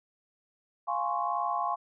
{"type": "chord", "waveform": "sine", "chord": "Db major seventh", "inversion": "first", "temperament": "equal", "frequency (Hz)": [698.5, 830.6, 1046.5, 1108.7], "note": ["F5", "Ab5", "C6", "Db6"], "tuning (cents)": [0, 0, 0, 0], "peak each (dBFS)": -33, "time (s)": [0.87, 1.76], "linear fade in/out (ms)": 20, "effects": []}